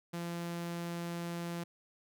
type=tone; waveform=sawtooth; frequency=171.2 Hz; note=F3; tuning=34 cents flat; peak=-33 dBFS; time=0.13-1.64 s; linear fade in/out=10 ms; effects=none